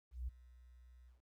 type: tone with ADSR envelope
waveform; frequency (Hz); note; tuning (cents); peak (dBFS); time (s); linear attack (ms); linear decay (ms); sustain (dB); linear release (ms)
sine; 61.74; B1; 0; -37; 0.11-1.22; 170; 13; -21; 140
effects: 13-bit